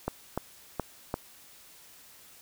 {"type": "clicks", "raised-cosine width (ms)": 1, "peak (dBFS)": -15, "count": 4, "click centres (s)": [0.08, 0.376, 0.797, 1.141], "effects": ["white hiss -54 dBFS RMS until 2.41 s"]}